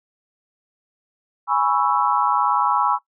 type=chord; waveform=sine; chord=C# minor seventh; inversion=second; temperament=equal; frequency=830.6 / 987.8 / 1108.7 / 1318.5 Hz; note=G#5 / B5 / C#6 / E6; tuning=0 / 0 / 0 / 0 cents; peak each=-22 dBFS; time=1.47-2.99 s; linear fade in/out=50 ms; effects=noise-tail reverb RT60 0.1 s tail -17 dB re dry